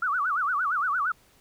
sine tone with vibrato, 1301 Hz, E6, 23 cents flat, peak -23 dBFS, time 0.02-1.12 s, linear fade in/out 5 ms, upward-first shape sine, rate 8.7 Hz, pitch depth 260 cents each way, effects pink hiss -60 dBFS RMS until 1.4 s

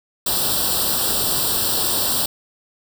white noise with comb filter, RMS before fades -20 dBFS, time 0.26-2.26 s, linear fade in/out 5 ms, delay 0.23 ms, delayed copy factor +0.9, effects none

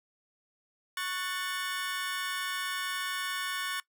25% pulse chord, F# minor, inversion second, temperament equal with one note detuned, 1108.7 / 1480 / 1779.4 Hz, C#6 / F#6 / A6, 0 / 0 / +19 cents, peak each -33 dBFS, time 0.97-3.8 s, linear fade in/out 2 ms, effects noise-tail reverb RT60 0.1 s tail -20 dB re dry

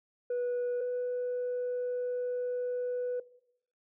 sine tone pair in turn, 489.2 / 494.3 Hz, B4 / B4, -16 / +1 cents, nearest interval unison, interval 17 cents, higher second, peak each -27 / -28 dBFS, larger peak first, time 0.3-0.81 / 0.81-3.2 s, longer second, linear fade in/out 5 ms, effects noise-tail reverb RT60 0.8 s tail -20 dB re dry + tanh soft clip ceiling -28 dBFS

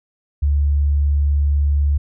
sine tone, 72 Hz, D2, 34 cents flat, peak -13 dBFS, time 0.42-1.98 s, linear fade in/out 10 ms, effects none

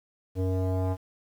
square tone with low-pass filter sweep, 93.1 Hz, F#2, 11 cents sharp, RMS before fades -27 dBFS, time 0.35-0.97 s, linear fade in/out 50 ms, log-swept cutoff 460 to 830 Hz, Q 2.3, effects 9-bit

